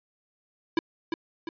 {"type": "tone with echo", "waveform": "square", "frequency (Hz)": 330.2, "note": "E4", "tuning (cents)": 3, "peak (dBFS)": -21, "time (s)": [0.77, 0.79], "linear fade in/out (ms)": 2, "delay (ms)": 350, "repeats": 2, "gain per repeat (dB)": -6, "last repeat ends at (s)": 1.49, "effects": ["resampled to 11025 Hz"]}